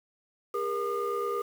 sine tone cluster, 404.6 / 473.6 / 1214 Hz, G#4 / A#4 / D#6, -45 / +27 / -43 cents, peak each -31 dBFS, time 0.54-1.42 s, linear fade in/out 5 ms, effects tanh soft clip ceiling -23 dBFS + 8-bit

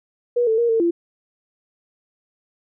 sine tone with pitch steps, 482.9 / 443.8 / 470.6 / 451.8 / 341.2 Hz, B4 / A4 / A#4 / A4 / F4, -39 / +15 / +16 / +46 / -40 cents, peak -15 dBFS, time 0.36-0.91 s, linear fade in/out 10 ms, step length 110 ms, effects none

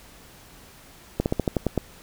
slowing click train, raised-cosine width 2 ms, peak -8 dBFS, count 8, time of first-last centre 1.2-1.777 s, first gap 59 ms, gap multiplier 1.11, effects pink hiss -49 dBFS RMS until 2.02 s

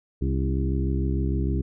harmonic tone with a mistuned harmonic, 66.6 Hz, C2, 31 cents sharp, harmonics 1 / 2 / 3 / 4 / 5 / 6, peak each -24 / -28 / -32 / -33 / -33 / -36 dBFS, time 0.21-1.62 s, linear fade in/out 10 ms, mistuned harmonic 4, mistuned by +36 cents, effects none

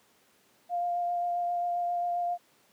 sine tone with vibrato, 701 Hz, F5, 6 cents sharp, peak -27 dBFS, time 0.69-2.38 s, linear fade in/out 50 ms, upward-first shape sine, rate 7.5 Hz, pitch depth 12 cents each way, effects pink hiss -64 dBFS RMS until 2.72 s + high-pass 200 Hz 12 dB/octave

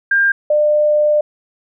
sine tone pair in turn, 1600 / 599.3 Hz, G6 / D5, +35 / +35 cents, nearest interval octave + perfect fourth, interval 1700 cents, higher first, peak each -10 dBFS, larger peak neither, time 0.11-0.32 / 0.5-1.21 s, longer second, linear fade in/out 5 ms, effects none

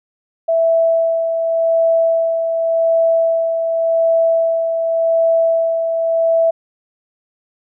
sine tone with tremolo, 659.3 Hz, E5, in tune, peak -10 dBFS, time 0.48-6.51 s, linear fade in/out 10 ms, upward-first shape sine, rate 0.88 Hz, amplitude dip 45%, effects none

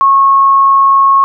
sine tone, 1094 Hz, C#6, 23 cents flat, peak -4 dBFS, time 0.01-1.24 s, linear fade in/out 0 ms, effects none

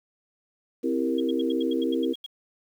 sine chord, C dominant seventh, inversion none, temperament equal, 261.6 / 329.6 / 392 / 466.2 Hz, C4 / E4 / G4 / Bb4, 0 / 0 / 0 / 0 cents, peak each -27 / -27 / -32 / -29 dBFS, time 0.83-2.14 s, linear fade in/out 20 ms
sine tone bursts, 3286 Hz, G#7, 19 cents flat, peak -34 dBFS, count 11, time 1.18-2.263 s, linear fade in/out 5 ms, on 23 ms, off 83 ms
effects 9-bit

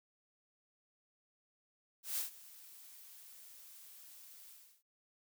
blue noise with ADSR envelope, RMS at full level -36 dBFS, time 2.03-4.83 s, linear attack 150 ms, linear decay 120 ms, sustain -20 dB, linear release 340 ms, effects none

